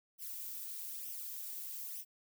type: noise with flanger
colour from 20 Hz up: violet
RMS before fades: -44 dBFS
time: 0.18-2.05 s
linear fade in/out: 50 ms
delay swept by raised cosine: 0.34 to 2.84 ms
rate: 1.1 Hz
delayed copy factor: +0.6
effects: none